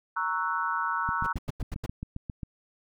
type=chord; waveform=sine; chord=F# dominant seventh; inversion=first; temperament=equal; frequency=932.3 / 1108.7 / 1318.5 / 1480 Hz; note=A#5 / C#6 / E6 / F#6; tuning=0 / 0 / 0 / 0 cents; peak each=-32 / -33 / -31 / -32 dBFS; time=0.16-1.33 s; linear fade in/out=10 ms
type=click train; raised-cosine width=5 ms; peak=-22 dBFS; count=11; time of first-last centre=1.09-2.432 s; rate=7.45 Hz
type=noise bursts; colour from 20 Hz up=brown; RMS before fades=-32 dBFS; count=6; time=1.24-1.862 s; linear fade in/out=5 ms; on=27 ms; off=92 ms
effects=none